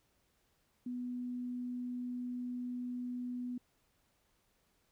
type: tone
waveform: sine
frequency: 246.9 Hz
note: B3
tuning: in tune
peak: -37 dBFS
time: 0.86-3.58 s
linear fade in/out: 5 ms
effects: pink hiss -75 dBFS RMS until 4.91 s